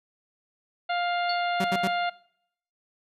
harmonic tone, 702 Hz, F5, 9 cents sharp, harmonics 1 / 2 / 3 / 4 / 5 / 6, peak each -26 / -32 / -36 / -38 / -40 / -42 dBFS, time 0.89-2.1 s, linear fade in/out 10 ms
sine tone with exponential decay, 4400 Hz, C#8, 14 cents flat, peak -26 dBFS, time 1.29-1.47 s, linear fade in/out 5 ms, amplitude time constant 39 ms
sawtooth tone bursts, 189.9 Hz, F#3, 45 cents sharp, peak -21 dBFS, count 3, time 1.6-1.876 s, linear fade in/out 5 ms, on 44 ms, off 72 ms
effects noise-tail reverb RT60 0.7 s tail -21 dB re dry + resampled to 32000 Hz

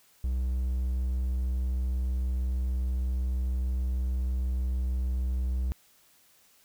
triangle tone, 63.2 Hz, B1, 41 cents sharp, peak -24 dBFS, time 0.24-5.72 s, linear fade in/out 0 ms, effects white hiss -62 dBFS RMS until 6.64 s

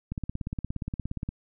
click train, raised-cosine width 5 ms, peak -19 dBFS, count 21, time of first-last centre 0.12-1.29 s, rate 17.1 Hz, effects none

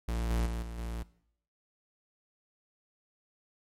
45% pulse tone with level steps, 57.4 Hz, A#1, 26 cents flat, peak -30 / -27 / -33 / -39 / -35 dBFS, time 0.08-1.03 s, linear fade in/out 5 ms, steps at 0.3 / 0.46 / 0.62 / 0.78 s, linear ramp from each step 5 ms, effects noise-tail reverb RT60 0.7 s tail -19 dB re dry + MP3 64 kbps

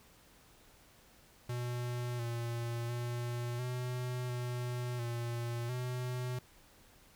square tone with pitch steps, 122 / 117.7 / 120.4 / 124.9 / 123 / 118.3 / 125.2 Hz, B2 / A#2 / B2 / B2 / B2 / A#2 / B2, -21 / +17 / -44 / +20 / -7 / +26 / +24 cents, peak -36 dBFS, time 1.49-6.39 s, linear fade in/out 5 ms, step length 700 ms, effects pink hiss -62 dBFS RMS until 7.15 s

